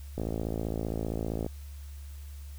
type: click train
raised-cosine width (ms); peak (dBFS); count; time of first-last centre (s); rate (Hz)
2; -19; 72; 0.18-1.464; 55.3
effects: added 71 Hz sine -40 dBFS peak until 2.58 s + white hiss -57 dBFS RMS until 2.58 s